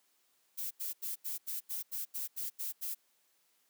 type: noise bursts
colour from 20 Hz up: violet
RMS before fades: -38 dBFS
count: 11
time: 0.57-2.95 s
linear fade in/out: 20 ms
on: 140 ms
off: 84 ms
effects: white hiss -73 dBFS RMS until 3.69 s + high-pass 200 Hz 12 dB/octave